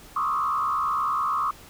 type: tone with frequency modulation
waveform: sine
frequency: 1174.7 Hz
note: D6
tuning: in tune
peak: -22 dBFS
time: 0.16-1.51 s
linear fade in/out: 5 ms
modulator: 69 Hz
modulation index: 1.7
effects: pink hiss -48 dBFS RMS until 1.69 s